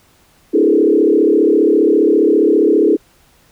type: tone with frequency modulation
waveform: sine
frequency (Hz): 370.8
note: F#4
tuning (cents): +4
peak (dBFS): -8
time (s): 0.53-2.97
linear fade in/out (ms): 20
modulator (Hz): 34.9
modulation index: 2.4
effects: pink hiss -52 dBFS RMS until 3.51 s